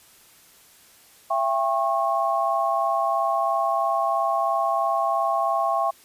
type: tone cluster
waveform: sine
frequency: 671 / 794 / 1090 Hz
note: E5 / G5 / C#6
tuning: +31 / +22 / -29 cents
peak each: -24 / -25 / -24 dBFS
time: 1.3-5.91 s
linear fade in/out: 10 ms
effects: white hiss -53 dBFS RMS until 6.04 s + resampled to 32000 Hz